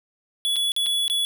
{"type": "tone with dropouts", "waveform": "square", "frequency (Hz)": 3399, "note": "G#7", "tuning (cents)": 39, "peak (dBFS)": -21, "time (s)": [0.45, 1.25], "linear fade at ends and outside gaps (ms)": 0, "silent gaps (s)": [[0.559, 0.565], [0.719, 0.764], [0.861, 0.866], [1.08, 1.099]], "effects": []}